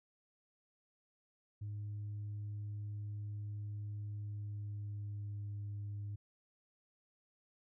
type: tone with pitch glide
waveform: sine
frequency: 103.83 to 102.46 Hz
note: G#2 to G#2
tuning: 0 to -23 cents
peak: -38 dBFS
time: 1.61-6.16 s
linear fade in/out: 10 ms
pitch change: -23 cents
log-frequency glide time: 4.12-5.5 s
effects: tanh soft clip ceiling -38 dBFS